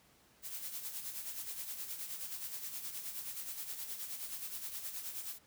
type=noise with tremolo; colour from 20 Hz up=blue; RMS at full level=-41 dBFS; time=0.42-5.39 s; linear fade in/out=50 ms; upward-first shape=sine; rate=9.5 Hz; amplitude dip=55%; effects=pink hiss -66 dBFS RMS until 5.46 s + high-pass 60 Hz 12 dB/octave